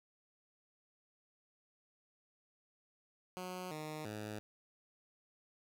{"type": "tone with pitch steps", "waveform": "10% pulse", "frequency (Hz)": [182.8, 154.1, 106.4], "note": ["F#3", "D#3", "G#2"], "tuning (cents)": [-21, -16, 42], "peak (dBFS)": -34, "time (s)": [3.37, 4.39], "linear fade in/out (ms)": 0, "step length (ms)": 340, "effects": []}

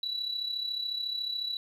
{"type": "tone with amplitude modulation", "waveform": "sine", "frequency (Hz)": 3938, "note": "B7", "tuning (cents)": -6, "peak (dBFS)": -27, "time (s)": [0.03, 1.57], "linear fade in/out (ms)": 2, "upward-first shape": "sine", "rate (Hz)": 34, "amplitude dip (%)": 65, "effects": ["tanh soft clip ceiling -25 dBFS", "11-bit"]}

